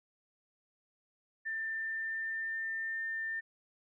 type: tone with pitch glide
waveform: sine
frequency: 1787 to 1800.5 Hz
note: A6 to A6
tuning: +26 to +39 cents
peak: -34 dBFS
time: 1.45-3.41 s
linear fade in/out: 20 ms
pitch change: +13 cents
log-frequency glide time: 1.67-2.76 s
effects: none